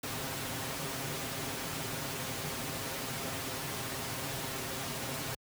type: noise with comb filter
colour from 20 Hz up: pink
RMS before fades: -37 dBFS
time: 0.03-5.35 s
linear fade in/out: 5 ms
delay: 7.5 ms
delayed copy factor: +0.6
effects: high-pass 80 Hz 12 dB/octave